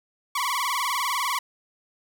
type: tone with vibrato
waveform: sawtooth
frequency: 1055 Hz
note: C6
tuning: 14 cents sharp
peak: -20 dBFS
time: 0.35-1.39 s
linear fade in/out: 5 ms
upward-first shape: sine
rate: 20 Hz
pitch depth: 160 cents each way
effects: 10-bit